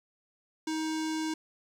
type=tone with low-pass filter; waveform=square; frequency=315.4 Hz; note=D#4; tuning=24 cents sharp; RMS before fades=-32 dBFS; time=0.67-1.34 s; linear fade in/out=5 ms; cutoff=6800 Hz; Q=1.9; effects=9-bit